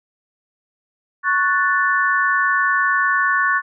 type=chord; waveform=sine; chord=F# minor; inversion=second; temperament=equal; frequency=1108.7 / 1480 / 1760 Hz; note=C#6 / F#6 / A6; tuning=0 / 0 / 0 cents; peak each=-19 dBFS; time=1.23-3.62 s; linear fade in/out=50 ms; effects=none